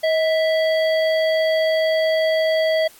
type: harmonic tone with a mistuned harmonic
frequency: 659.3 Hz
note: E5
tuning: in tune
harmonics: 1 / 3 / 5 / 7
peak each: -16 / -26 / -30 / -33 dBFS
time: 0.03-2.88 s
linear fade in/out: 10 ms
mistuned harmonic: 1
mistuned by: -61 cents
effects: white hiss -48 dBFS RMS until 2.99 s + AAC 64 kbps